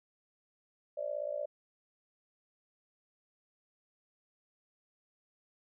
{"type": "tone with amplitude modulation", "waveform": "sine", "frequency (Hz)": 587.3, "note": "D5", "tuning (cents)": 0, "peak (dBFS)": -30, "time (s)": [0.97, 1.46], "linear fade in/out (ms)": 10, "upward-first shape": "sine", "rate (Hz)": 56.8, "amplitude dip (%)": 90, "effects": []}